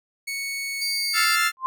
sawtooth tone with pitch glide, 2217 to 2183 Hz, C#7 to C#7, 0 to -27 cents, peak -24 dBFS, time 0.27-1.25 s, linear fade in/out 10 ms, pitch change -27 cents, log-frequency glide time 0.72-1.12 s
40% pulse tone, 4699 Hz, D8, in tune, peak -24 dBFS, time 0.81-1.36 s, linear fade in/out 10 ms
35% pulse chord, F major seventh, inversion third, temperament equal, 1318.5 / 1396.9 / 1760 / 2093 Hz, E6 / F6 / A6 / C7, 0 / 0 / 0 / 0 cents, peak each -23 dBFS, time 1.13-1.52 s, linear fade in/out 50 ms
sine tone with exponential growth, 1046.5 Hz, C6, in tune, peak -17 dBFS, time 1.57-1.66 s, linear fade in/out 0 ms, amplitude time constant 19 ms
effects none

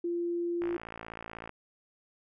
sine tone, 344.7 Hz, F4, 23 cents flat, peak -29 dBFS, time 0.04-0.77 s, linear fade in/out 5 ms
click train, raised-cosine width 0.5 ms, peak -26 dBFS, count 50, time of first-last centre 0.62-1.493 s, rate 56.1 Hz
effects none

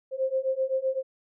sine beating tone pair, 523 / 530.8 Hz, C5 / C5, -1 / +25 cents, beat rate 7.8 Hz, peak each -28 / -27 dBFS, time 0.11-1.03 s, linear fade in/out 50 ms, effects none

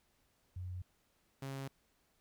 sine / sawtooth tone pair in turn, 90.7 / 135.9 Hz, F#2 / C#3, -34 / -34 cents, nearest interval perfect fifth, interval 700 cents, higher second, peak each -40 / -37 dBFS, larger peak second, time 0.56-0.82 / 1.42-1.68 s, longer neither, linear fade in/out 5 ms, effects pink hiss -75 dBFS RMS until 2.2 s

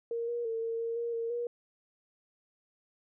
sine tone with pitch steps, 465.4 / 475.2 / 452.7 / 457.1 / 460.5 / 469.3 / 460.4 / 477.4 Hz, A#4 / A#4 / A4 / A#4 / A#4 / A#4 / A#4 / A#4, -3 / +33 / +49 / -34 / -21 / +12 / -22 / +41 cents, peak -31 dBFS, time 0.11-1.47 s, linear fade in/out 2 ms, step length 170 ms, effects none

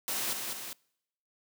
white noise with echo, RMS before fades -33 dBFS, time 0.08-0.33 s, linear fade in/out 0 ms, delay 200 ms, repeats 2, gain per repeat -4 dB, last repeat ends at 0.73 s, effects noise-tail reverb RT60 0.8 s tail -26 dB re dry + high-pass 150 Hz 12 dB/octave

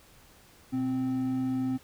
triangle tone pair together, 122.56 / 260 Hz, B2 / C4, -13 / -11 cents, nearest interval octave + minor second, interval 1302 cents, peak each -35 / -25 dBFS, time 0.72-1.78 s, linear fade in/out 20 ms, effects pink hiss -57 dBFS RMS until 1.83 s

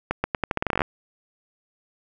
accelerating click train, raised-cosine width 0.5 ms, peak -7 dBFS, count 15, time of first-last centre 0.11-0.818 s, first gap 130 ms, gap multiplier 0.83, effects none

